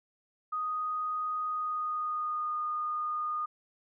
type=tone with pitch glide; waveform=sine; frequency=1244.5 to 1225.2 Hz; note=D#6 to D#6; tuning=0 to -27 cents; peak=-30 dBFS; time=0.52-3.46 s; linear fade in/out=10 ms; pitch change=-27 cents; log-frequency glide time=1.47-2.57 s; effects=none